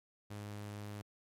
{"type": "tone", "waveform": "sawtooth", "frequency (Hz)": 103.5, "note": "G#2", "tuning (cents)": -5, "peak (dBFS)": -39, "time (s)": [0.3, 1.02], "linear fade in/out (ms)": 10, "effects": ["MP3 64 kbps"]}